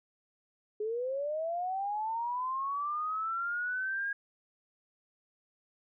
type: linear sweep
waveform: sine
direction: up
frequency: 415.3 to 1639 Hz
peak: -31 dBFS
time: 0.8-4.13 s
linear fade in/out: 5 ms
effects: none